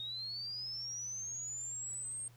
sine linear sweep, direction up, 3690 to 8610 Hz, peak -39 dBFS, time 0-2.28 s, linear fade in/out 2 ms, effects added 119 Hz sine -57 dBFS peak until 2.36 s + pink hiss -66 dBFS RMS until 2.36 s

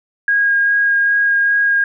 sine tone with vibrato, 1632 Hz, G#6, 31 cents flat, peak -11 dBFS, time 0.28-1.84 s, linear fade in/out 2 ms, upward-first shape sine, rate 2.5 Hz, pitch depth 9 cents each way, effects none

